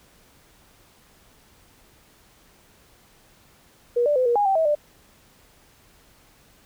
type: tone with pitch steps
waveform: sine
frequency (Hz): 480.5 / 588 / 509 / 476.3 / 821 / 776 / 644 / 593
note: B4 / D5 / C5 / A#4 / G#5 / G5 / E5 / D5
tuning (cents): -48 / +2 / -48 / +37 / -20 / -18 / -41 / +17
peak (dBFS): -17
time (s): 3.96-4.752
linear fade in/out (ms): 10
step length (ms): 99
effects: pink hiss -56 dBFS RMS until 6.65 s